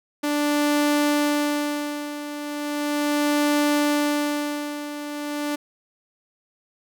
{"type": "tone with tremolo", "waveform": "sawtooth", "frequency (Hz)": 293.6, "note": "D4", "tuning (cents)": 0, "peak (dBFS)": -14, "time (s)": [0.23, 5.56], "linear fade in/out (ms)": 10, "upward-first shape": "sine", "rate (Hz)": 0.37, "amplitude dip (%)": 75, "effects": []}